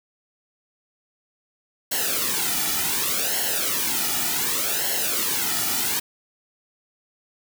white noise with flanger, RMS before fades -24 dBFS, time 1.91-6 s, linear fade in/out 10 ms, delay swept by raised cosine 0.82 to 1.92 ms, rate 0.67 Hz, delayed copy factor -0.75, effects none

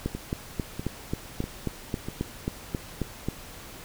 two click trains, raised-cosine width 3 ms, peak -14 / -19 dBFS, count 13 / 4, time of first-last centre 0.06-3.286 / 0.15-2.085 s, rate 3.72 / 1.55 Hz, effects pink hiss -44 dBFS RMS until 3.84 s

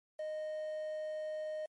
triangle tone with quantisation, 618 Hz, D#5, 12 cents flat, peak -35 dBFS, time 0.19-1.66 s, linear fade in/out 5 ms, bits 10, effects MP3 48 kbps

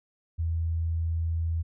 sine tone, 82.41 Hz, E2, in tune, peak -25 dBFS, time 0.38-1.63 s, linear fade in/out 20 ms, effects none

